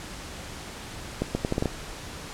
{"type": "accelerating click train", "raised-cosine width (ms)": 2, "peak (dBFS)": -11, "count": 7, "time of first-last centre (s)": [1.22, 1.657], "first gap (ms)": 130, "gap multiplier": 0.76, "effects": ["pink hiss -39 dBFS RMS until 2.33 s", "low-pass 9000 Hz 12 dB/octave"]}